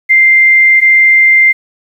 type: tone pair in turn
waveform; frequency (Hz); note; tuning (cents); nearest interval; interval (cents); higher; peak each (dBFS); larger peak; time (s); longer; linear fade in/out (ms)
sine; 2093 / 2093; C7 / C7; 0 / 0; unison; 0; neither; -3; neither; 0.09-0.81 / 0.81-1.53; neither; 20
effects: 7-bit